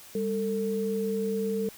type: tone pair together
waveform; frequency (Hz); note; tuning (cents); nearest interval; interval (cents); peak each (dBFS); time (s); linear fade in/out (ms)
sine; 199.25 / 447.3; G3 / A4; +28 / +28; octave + major second; 1400; -30 / -28; 0.15-1.69; 2
effects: white hiss -49 dBFS RMS until 1.77 s